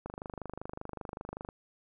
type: click train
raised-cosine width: 1 ms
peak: -25 dBFS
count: 37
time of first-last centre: 0.06-1.489 s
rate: 25.2 Hz
effects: none